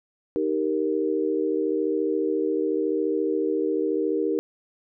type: chord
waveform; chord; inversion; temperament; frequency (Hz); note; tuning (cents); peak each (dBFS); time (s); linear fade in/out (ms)
sine; Eb major; none; equal; 311.1 / 392 / 466.2; Eb4 / G4 / Bb4; 0 / 0 / 0; -26; 0.36-4.39; 0
effects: none